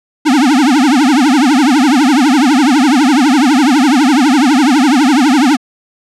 square tone with vibrato, 275 Hz, C#4, 14 cents flat, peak -7 dBFS, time 0.25-5.57 s, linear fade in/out 20 ms, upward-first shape triangle, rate 12 Hz, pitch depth 290 cents each way, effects low-pass 8000 Hz 12 dB/octave

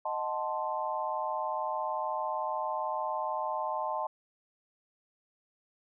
sine chord, D# diminished seventh, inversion none, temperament equal, 622.3 / 740 / 880 / 1046.5 Hz, D#5 / F#5 / A5 / C6, 0 / 0 / 0 / 0 cents, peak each -36 / -39 / -34 / -36 dBFS, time 0.05-4.07 s, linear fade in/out 5 ms, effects none

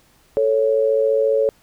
sine tone pair together, 440.5 / 555 Hz, A4 / C#5, +2 / +2 cents, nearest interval major third, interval 400 cents, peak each -17 dBFS, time 0.37-1.49 s, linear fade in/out 0 ms, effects pink hiss -56 dBFS RMS until 1.62 s

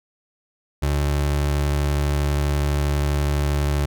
30% pulse tone, 72.3 Hz, D2, 27 cents flat, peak -16 dBFS, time 0.82-3.86 s, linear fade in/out 10 ms, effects none

